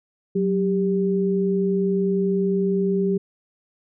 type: tone pair together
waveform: sine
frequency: 186.46 / 395.1 Hz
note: F#3 / G4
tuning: +14 / +14 cents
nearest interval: octave + minor second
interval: 1300 cents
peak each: -21 dBFS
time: 0.35-3.18 s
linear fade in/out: 10 ms
effects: none